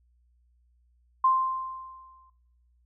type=tone with exponential decay; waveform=sine; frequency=1046.5 Hz; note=C6; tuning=in tune; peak=-17 dBFS; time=1.24-2.3 s; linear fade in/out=5 ms; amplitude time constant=230 ms; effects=noise-tail reverb RT60 0.8 s tail -20 dB re dry + added 60 Hz sine -62 dBFS peak until 2.85 s